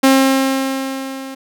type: tone with level ramp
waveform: sawtooth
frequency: 267.5 Hz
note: C4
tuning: 38 cents sharp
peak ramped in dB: -3 to -24 dBFS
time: 0.03-1.35 s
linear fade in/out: 10 ms
effects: none